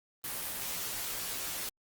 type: noise with comb filter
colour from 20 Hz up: white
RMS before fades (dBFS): -37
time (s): 0.24-1.69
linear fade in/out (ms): 2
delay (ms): 14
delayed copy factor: -1
effects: Opus 32 kbps